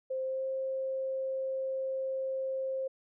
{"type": "tone with pitch glide", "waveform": "sine", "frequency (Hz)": [523.3, 529.7], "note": ["C5", "C5"], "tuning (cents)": [0, 21], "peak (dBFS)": -31, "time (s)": [0.1, 2.88], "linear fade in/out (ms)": 10, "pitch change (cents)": 21, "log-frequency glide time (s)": [0.24, 0.45], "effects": []}